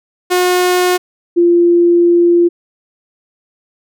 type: tone pair in turn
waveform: sawtooth / sine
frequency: 361.1 / 345.6 Hz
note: F#4 / F4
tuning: -42 / -18 cents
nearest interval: minor second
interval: 76 cents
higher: first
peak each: -6 dBFS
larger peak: neither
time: 0.3-0.98 / 1.36-2.49 s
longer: second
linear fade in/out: 20 ms
effects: none